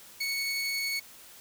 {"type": "tone pair together", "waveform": "45% pulse", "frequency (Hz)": [2217, 4423], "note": ["C#7", "C#8"], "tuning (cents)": [0, -5], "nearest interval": "octave", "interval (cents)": 1195, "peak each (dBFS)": [-31, -33], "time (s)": [0.2, 1], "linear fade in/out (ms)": 10, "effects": ["white hiss -51 dBFS RMS until 1.4 s"]}